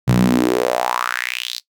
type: tone with high-pass filter sweep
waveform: sawtooth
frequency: 61.2 Hz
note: B1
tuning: 15 cents flat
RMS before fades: -18 dBFS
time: 0.07-1.6 s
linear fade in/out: 20 ms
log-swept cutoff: 130 to 4500 Hz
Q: 4.5
effects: noise-tail reverb RT60 0.1 s tail -18 dB re dry